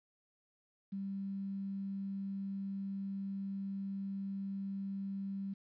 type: tone with quantisation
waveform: sine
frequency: 196 Hz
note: G3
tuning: in tune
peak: -37 dBFS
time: 0.92-5.54 s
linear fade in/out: 10 ms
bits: 11
effects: resampled to 11025 Hz